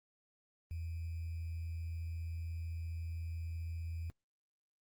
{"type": "tone with sample-and-hold", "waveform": "sine", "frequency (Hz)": 82.8, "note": "E2", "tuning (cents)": 8, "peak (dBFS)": -38, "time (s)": [0.71, 4.1], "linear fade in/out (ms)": 0, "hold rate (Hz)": 2450, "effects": ["Opus 24 kbps"]}